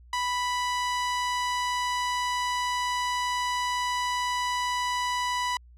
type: tone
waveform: sawtooth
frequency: 987.8 Hz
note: B5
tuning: in tune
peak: -22 dBFS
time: 0.13-5.57 s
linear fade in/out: 2 ms
effects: added 60 Hz sine -49 dBFS peak until 5.77 s + low-pass 8000 Hz 12 dB/octave